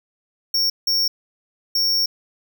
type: tone bursts at uneven times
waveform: square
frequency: 5500 Hz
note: F8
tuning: 27 cents flat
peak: -17 dBFS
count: 3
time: 0.54-0.7 / 0.87-1.08 / 1.75-2.06 s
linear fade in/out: 5 ms
effects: none